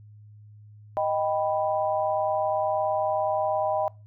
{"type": "chord", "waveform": "sine", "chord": "Eb augmented", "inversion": "none", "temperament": "equal", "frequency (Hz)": [622.3, 784, 987.8], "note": ["Eb5", "G5", "B5"], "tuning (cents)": [0, 0, 0], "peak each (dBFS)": [-25, -27, -31], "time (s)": [0.97, 3.88], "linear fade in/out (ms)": 0, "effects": ["noise-tail reverb RT60 0.3 s tail -23 dB re dry", "added 105 Hz sine -46 dBFS peak until 4.06 s"]}